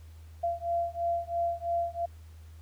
sine beating tone pair, 683 / 686 Hz, F5 / F5, -39 / -31 cents, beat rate 3 Hz, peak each -31 dBFS, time 0.43-2.06 s, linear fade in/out 10 ms, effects added 80 Hz sine -46 dBFS peak until 2.61 s + pink hiss -63 dBFS RMS until 2.61 s

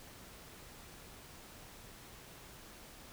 silence, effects pink hiss -54 dBFS RMS until 3.12 s

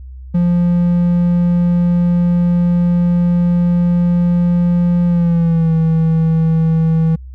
triangle tone with pitch glide, 174.61 to 161.98 Hz, F3 to E3, 0 to -30 cents, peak -8 dBFS, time 0.34-7.16 s, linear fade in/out 10 ms, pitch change -130 cents, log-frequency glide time 5.06-5.73 s, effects added 64 Hz sine -29 dBFS peak until 7.34 s

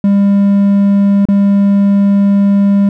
triangle tone with dropouts, 200 Hz, G3, 35 cents sharp, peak -4 dBFS, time 0.04-2.89 s, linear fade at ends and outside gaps 2 ms, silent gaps 1.254-1.286 s, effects none

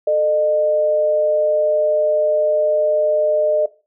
sine tone pair together, 440.2 / 608 Hz, A4 / D#5, +1 / -40 cents, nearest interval tritone, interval 559 cents, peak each -22 / -14 dBFS, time 0.07-3.66 s, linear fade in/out 5 ms, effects noise-tail reverb RT60 0.3 s tail -17 dB re dry

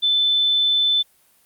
sine tone, 3520 Hz, A7, in tune, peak -15 dBFS, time 0.02-1.03 s, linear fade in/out 20 ms, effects white hiss -58 dBFS RMS until 1.45 s + Opus 32 kbps

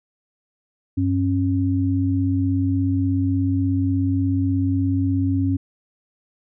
sine tone pair together, 96.5 / 272.9 Hz, G2 / C#4, -27 / -27 cents, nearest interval octave + tritone, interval 1800 cents, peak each -20 dBFS, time 0.97-5.57 s, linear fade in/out 10 ms, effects none

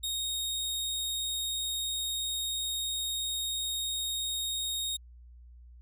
sawtooth tone, 3729 Hz, A#7, in tune, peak -28 dBFS, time 0.03-4.97 s, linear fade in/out 10 ms, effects added 60 Hz sine -49 dBFS peak until 5.81 s

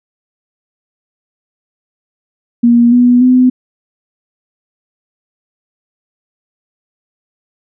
sine tone with pitch steps, 237.2 / 245 / 253.1 Hz, A#3 / B3 / B3, +30 / -14 / +43 cents, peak -4 dBFS, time 2.63-3.5 s, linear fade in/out 10 ms, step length 290 ms, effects none

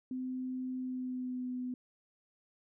sine tone with pitch glide, 256.3 to 251 Hz, C4 to B3, -36 to +28 cents, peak -35 dBFS, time 0.11-1.74 s, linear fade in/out 2 ms, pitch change -36 cents, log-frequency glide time 0.77-1.49 s, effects none

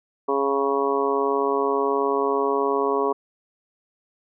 harmonic tone, 138.59 Hz, C#3, in tune, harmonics 2 / 3 / 4 / 5 / 6 / 7 / 8, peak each -30 / -22 / -31 / -30 / -36 / -27 / -27 dBFS, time 0.28-3.13 s, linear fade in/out 10 ms, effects none

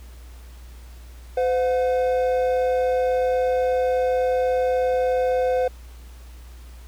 triangle tone pair together, 509.8 / 721 Hz, C5 / F#5, -45 / -45 cents, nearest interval tritone, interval 600 cents, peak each -17 / -24 dBFS, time 1.37-5.68 s, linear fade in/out 5 ms, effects added 60 Hz sine -39 dBFS peak until 6.87 s + pink hiss -52 dBFS RMS until 6.87 s

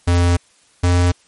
square tone pair in turn, 87.31 / 88.43 Hz, F2 / F2, 0 / +22 cents, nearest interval unison, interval 22 cents, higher second, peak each -12 dBFS, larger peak neither, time 0.07-0.37 / 0.83-1.12 s, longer first, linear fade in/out 10 ms, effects white hiss -54 dBFS RMS until 1.27 s + MP3 48 kbps

